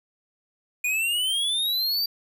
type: exponential sweep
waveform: square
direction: up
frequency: 2437 to 4700 Hz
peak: -23 dBFS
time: 0.84-2.06 s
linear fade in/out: 5 ms
effects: none

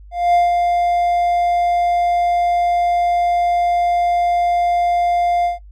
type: tone with ADSR envelope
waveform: triangle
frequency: 700 Hz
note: F5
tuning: 4 cents sharp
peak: -8 dBFS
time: 0.11-5.59 s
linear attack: 230 ms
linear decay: 160 ms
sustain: -4 dB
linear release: 140 ms
effects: noise-tail reverb RT60 0.1 s tail -17 dB re dry + added 50 Hz sine -37 dBFS peak until 5.71 s

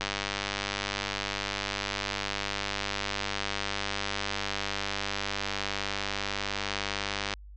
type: click train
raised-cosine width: 0.2 ms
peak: -12 dBFS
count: 733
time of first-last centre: 0.01-7.337 s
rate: 99.9 Hz
effects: added 50 Hz sine -44 dBFS peak until 7.56 s + low-pass 6000 Hz 12 dB/octave

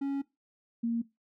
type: tone pair in turn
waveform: triangle / sine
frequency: 277.2 / 232.2 Hz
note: C#4 / A#3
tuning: 0 / -7 cents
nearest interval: minor third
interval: 307 cents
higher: first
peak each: -27 dBFS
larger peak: neither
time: 0.01-0.22 / 0.83-1.02 s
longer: first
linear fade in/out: 10 ms
effects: noise-tail reverb RT60 0.2 s tail -18 dB re dry

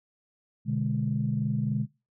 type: chord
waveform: sine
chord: G# diminished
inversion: first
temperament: equal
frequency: 123.47 / 146.83 / 207.7 Hz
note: B2 / D3 / G#3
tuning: 0 / 0 / 0 cents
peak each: -29 dBFS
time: 0.65-1.87 s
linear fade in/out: 50 ms
effects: noise-tail reverb RT60 0.3 s tail -24 dB re dry + tanh soft clip ceiling -15 dBFS

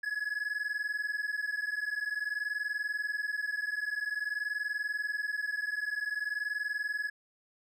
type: tone pair together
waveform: triangle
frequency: 1679.5 / 1700 Hz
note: G#6 / G#6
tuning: +19 / +40 cents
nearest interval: unison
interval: 21 cents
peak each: -33 / -33 dBFS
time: 0.03-7.1 s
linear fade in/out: 10 ms
effects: none

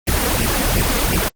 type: noise with flanger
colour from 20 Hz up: pink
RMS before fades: -17 dBFS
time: 0.07-1.29 s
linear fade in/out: 10 ms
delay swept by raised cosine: 0.37 to 4.27 ms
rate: 2.8 Hz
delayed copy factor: +0.95
effects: Opus 24 kbps

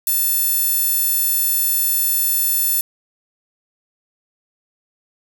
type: tone with high-pass filter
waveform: sawtooth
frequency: 880 Hz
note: A5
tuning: in tune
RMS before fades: -18 dBFS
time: 0.07-2.81 s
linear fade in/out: 2 ms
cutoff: 12000 Hz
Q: 1.1
effects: 7-bit

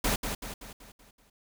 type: noise with echo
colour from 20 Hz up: pink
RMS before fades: -27 dBFS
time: 0.04-0.16 s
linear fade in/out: 5 ms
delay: 190 ms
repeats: 6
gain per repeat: -6 dB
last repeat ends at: 1.3 s
effects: none

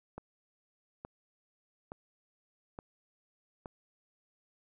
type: click train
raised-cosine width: 1 ms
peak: -28 dBFS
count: 5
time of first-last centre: 0.18-3.658 s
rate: 1.15 Hz
effects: none

